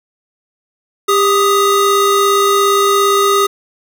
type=tone pair together; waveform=square; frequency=397.9 / 1251 Hz; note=G4 / D#6; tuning=+26 / +9 cents; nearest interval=octave + minor sixth; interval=1983 cents; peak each=-13 dBFS; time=1.08-3.47 s; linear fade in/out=10 ms; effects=8-bit